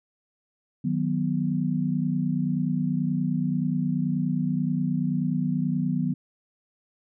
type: chord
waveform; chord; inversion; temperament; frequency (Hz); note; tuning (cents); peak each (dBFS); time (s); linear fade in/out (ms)
sine; B major; first; equal; 155.56 / 185 / 246.9; D#3 / F#3 / B3; 0 / 0 / 0; -27; 0.84-6.14; 10
effects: none